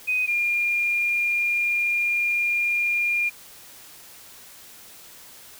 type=tone pair in turn; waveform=sine; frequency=2500 / 2409 Hz; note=D#7 / D7; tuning=+8 / +43 cents; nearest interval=minor second; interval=65 cents; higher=first; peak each=-20 dBFS; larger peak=neither; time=0.07-0.27 / 0.27-3.3 s; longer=second; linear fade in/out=20 ms; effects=white hiss -46 dBFS RMS until 5.59 s